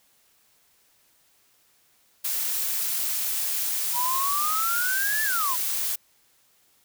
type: noise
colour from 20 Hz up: blue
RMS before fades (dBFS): -27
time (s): 2.24-5.96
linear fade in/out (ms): 10
type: exponential two-way sweep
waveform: sine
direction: up then down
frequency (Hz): 950 to 1760 to 950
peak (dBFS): -25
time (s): 3.93-5.57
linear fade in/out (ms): 50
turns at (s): 5.23
effects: white hiss -63 dBFS RMS until 6.84 s